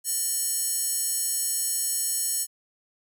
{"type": "tone with high-pass filter", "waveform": "square", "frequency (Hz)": 606, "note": "D#5", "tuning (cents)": -46, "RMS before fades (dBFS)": -27, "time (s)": [0.04, 2.47], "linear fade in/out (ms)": 50, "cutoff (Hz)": 8300, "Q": 2.5, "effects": []}